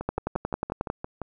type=two click trains; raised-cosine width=1 ms; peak=-18 / -12 dBFS; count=8 / 10; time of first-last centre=0.01-1.217 / 0.09-0.901 s; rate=5.8 / 11.1 Hz; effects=none